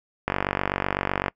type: click train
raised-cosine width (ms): 0.5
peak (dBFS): -7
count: 49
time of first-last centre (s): 0.28-1.282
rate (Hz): 47.9
effects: noise-tail reverb RT60 0.1 s tail -25 dB re dry